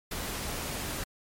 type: noise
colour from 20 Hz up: pink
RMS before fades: -35 dBFS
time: 0.11-1.04 s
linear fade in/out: 5 ms
effects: MP3 64 kbps